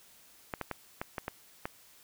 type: clicks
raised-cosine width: 0.5 ms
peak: -19 dBFS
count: 7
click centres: 0.538 / 0.613 / 0.713 / 1.015 / 1.182 / 1.281 / 1.655 s
effects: white hiss -59 dBFS RMS until 2.03 s